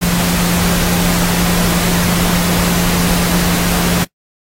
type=tone in noise; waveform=sine; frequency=174.61 Hz; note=F3; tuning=in tune; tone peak=-14 dBFS; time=0.01-4.05 s; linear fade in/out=20 ms; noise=pink; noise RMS=-17 dBFS; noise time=0.01-4.05 s; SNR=0 dB; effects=noise-tail reverb RT60 0.1 s tail -21 dB re dry + AAC 48 kbps